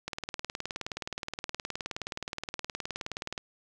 click train, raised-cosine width 0.2 ms, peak -17 dBFS, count 64, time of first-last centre 0.08-3.378 s, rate 19.1 Hz, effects none

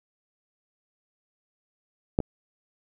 clicks, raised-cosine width 2 ms, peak -7 / -17 dBFS, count 2, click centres 2.189 / 2.203 s, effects none

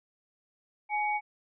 sine tone pair together, 840.2 / 2243 Hz, G#5 / C#7, +20 / +20 cents, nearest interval octave + perfect fourth, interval 1700 cents, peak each -28 / -32 dBFS, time 0.89-1.21 s, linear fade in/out 50 ms, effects none

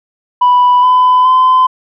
sine tone with pitch steps, 987.8 / 1005.6 / 1023.8 Hz, B5 / B5 / C6, 0 / +31 / -38 cents, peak -3 dBFS, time 0.41-1.67 s, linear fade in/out 10 ms, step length 420 ms, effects tanh soft clip ceiling -3 dBFS

